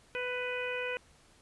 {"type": "harmonic tone", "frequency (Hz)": 497, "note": "B4", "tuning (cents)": 11, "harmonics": [1, 2, 3, 4, 5, 6], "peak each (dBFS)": [-36, -45, -40, -43, -38, -47], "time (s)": [0.15, 0.97], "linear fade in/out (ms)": 0, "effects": ["pink hiss -62 dBFS RMS until 1.41 s", "resampled to 24000 Hz"]}